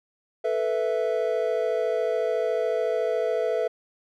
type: chord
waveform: triangle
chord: A suspended second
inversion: none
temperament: equal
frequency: 440 / 493.9 / 659.3 Hz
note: A4 / B4 / E5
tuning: 0 / 0 / 0 cents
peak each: -25 dBFS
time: 0.44-3.68 s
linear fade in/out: 10 ms
effects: none